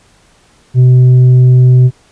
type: tone with tanh clipping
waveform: sine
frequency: 126.5 Hz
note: B2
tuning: 42 cents sharp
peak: -3 dBFS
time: 0.74-1.91 s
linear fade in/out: 50 ms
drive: 3 dB
effects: pink hiss -48 dBFS RMS until 2.11 s + resampled to 22050 Hz